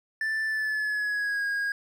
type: tone with pitch glide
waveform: triangle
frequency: 1764 to 1636.4 Hz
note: A6 to G#6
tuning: +4 to -26 cents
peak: -24 dBFS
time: 0.21-1.72 s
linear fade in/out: 2 ms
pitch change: -130 cents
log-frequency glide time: 0.46-1.45 s
effects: none